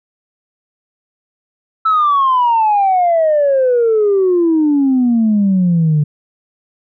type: exponential sweep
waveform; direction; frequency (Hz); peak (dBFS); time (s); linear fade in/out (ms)
sine; down; 1323 to 145.7; -8; 1.85-6.04; 10
effects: tanh soft clip ceiling -6 dBFS